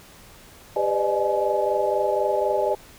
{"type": "tone cluster", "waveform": "sine", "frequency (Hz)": [397.8, 503, 591, 615, 847], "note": ["G4", "B4", "D5", "D#5", "G#5"], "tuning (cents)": [25, 32, 11, -20, 34], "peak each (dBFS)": -26, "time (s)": [0.76, 2.75], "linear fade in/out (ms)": 5, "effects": ["pink hiss -48 dBFS RMS until 2.98 s"]}